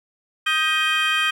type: tone cluster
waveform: triangle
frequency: 1248 / 1574 / 1896 / 2496 / 3158 Hz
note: D#6 / G6 / A#6 / D#7 / G7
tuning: +5 / +7 / +29 / +5 / +12 cents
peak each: -23 / -23 / -25 / -22 / -22 dBFS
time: 0.46-1.31 s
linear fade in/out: 10 ms
effects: none